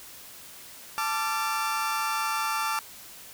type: chord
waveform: 35% pulse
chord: D minor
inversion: second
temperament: equal with one note detuned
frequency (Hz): 880 / 1174.7 / 1365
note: A5 / D6 / F6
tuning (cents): 0 / 0 / -40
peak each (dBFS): -29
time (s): 0.98-2.79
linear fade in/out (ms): 0
effects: white hiss -46 dBFS RMS until 3.33 s